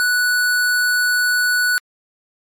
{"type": "tone", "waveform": "square", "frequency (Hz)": 1478, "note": "F#6", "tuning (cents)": -2, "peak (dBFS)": -15, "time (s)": [0, 1.78], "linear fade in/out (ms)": 0, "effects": ["MP3 64 kbps"]}